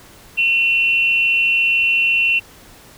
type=tone with amplitude modulation; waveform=sine; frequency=2722 Hz; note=F7; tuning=45 cents flat; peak=-10 dBFS; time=0.37-2.4 s; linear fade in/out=20 ms; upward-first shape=sine; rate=234 Hz; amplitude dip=60%; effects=pink hiss -44 dBFS RMS until 2.97 s